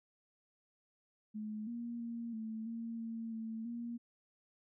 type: tone with pitch steps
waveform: sine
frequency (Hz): 214 / 236 / 233.1 / 220.9 / 229.6 / 227.3 / 223.5 / 235.8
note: A3 / A#3 / A#3 / A3 / A#3 / A#3 / A3 / A#3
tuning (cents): -48 / +22 / 0 / +7 / -26 / -43 / +27 / +20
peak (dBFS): -39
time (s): 1.34-3.98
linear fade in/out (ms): 20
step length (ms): 330
effects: none